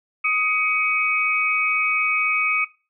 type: tone cluster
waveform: sine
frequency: 1253 / 2247 / 2523 Hz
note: D#6 / C#7 / D#7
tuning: +12 / +23 / +23 cents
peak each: -25 / -21 / -21 dBFS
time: 0.24-2.65 s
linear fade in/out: 10 ms
effects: noise-tail reverb RT60 0.3 s tail -18 dB re dry